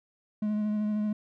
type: tone with vibrato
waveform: triangle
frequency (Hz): 211.3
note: G#3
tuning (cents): +30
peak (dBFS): -24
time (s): 0.42-1.13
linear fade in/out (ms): 5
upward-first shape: sine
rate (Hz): 13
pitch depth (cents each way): 17
effects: none